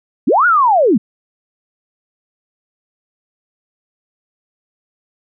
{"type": "linear two-way sweep", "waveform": "sine", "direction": "up then down", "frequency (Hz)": [177.4, 1480, 177.4], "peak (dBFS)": -8, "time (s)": [0.27, 0.98], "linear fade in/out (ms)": 10, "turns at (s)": 0.46, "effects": []}